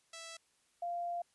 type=tone pair in turn; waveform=5% pulse / sine; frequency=659.3 / 694.6 Hz; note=E5 / F5; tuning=0 / -10 cents; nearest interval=minor second; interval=90 cents; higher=second; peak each=-35 / -35 dBFS; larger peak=neither; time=0.13-0.37 / 0.82-1.22 s; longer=second; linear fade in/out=5 ms; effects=white hiss -73 dBFS RMS until 1.34 s + resampled to 24000 Hz